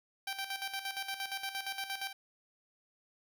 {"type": "tone with tremolo", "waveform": "10% pulse", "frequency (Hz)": 781, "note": "G5", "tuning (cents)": -7, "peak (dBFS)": -27, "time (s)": [0.27, 2.13], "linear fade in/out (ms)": 5, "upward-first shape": "square", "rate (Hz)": 8.6, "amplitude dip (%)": 65, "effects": []}